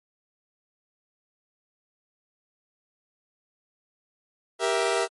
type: chord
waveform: sawtooth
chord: E diminished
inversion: first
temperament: equal with one note detuned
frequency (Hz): 392 / 470.8 / 659.3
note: G4 / Bb4 / E5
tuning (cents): 0 / +17 / 0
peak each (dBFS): -23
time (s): 4.59-5.08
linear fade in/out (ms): 50
effects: MP3 48 kbps